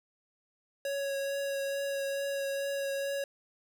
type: tone with vibrato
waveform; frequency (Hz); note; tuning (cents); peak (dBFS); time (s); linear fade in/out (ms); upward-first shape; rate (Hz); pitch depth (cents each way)
square; 554.4; C#5; 0; -32; 0.85-3.24; 2; triangle; 2.3; 14
effects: none